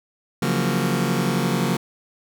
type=chord; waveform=sawtooth; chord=Gb major seventh; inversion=second; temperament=just; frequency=138.75 / 173.43 / 185 / 231.2 Hz; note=Db3 / F3 / Gb3 / Bb3; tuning=+2 / -12 / 0 / -14 cents; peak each=-21 dBFS; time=0.42-1.77 s; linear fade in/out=5 ms; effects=none